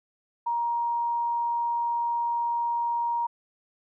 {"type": "tone", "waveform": "sine", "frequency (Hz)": 942, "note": "A#5", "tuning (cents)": 18, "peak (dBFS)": -24, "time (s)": [0.46, 3.27], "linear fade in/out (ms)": 10, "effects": []}